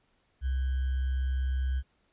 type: tone with sample-and-hold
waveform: sine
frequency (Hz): 65.41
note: C2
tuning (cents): 0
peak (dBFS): -26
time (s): 0.41-1.83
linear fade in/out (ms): 50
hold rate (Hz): 1575
effects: pink hiss -71 dBFS RMS until 2.12 s + resampled to 8000 Hz